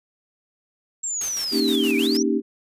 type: linear two-way sweep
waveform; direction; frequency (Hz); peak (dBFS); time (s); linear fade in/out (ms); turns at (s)
sine; down then up; 7610 to 2251 to 6140; -24; 1.03-2.23; 10; 1.97
type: noise with tremolo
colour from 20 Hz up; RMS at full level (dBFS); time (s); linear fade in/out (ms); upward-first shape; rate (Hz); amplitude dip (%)
white; -33; 1.21-2.17; 2; square; 6.4; 55
type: chord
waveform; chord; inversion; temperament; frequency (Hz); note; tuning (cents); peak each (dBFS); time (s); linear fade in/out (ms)
sine; Eb dominant seventh; second; equal with one note detuned; 233.1 / 277.2 / 311.1 / 393.1; Bb3 / Db4 / Eb4 / G4; 0 / 0 / 0 / +5; -24; 1.51-2.42; 50
effects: resampled to 32000 Hz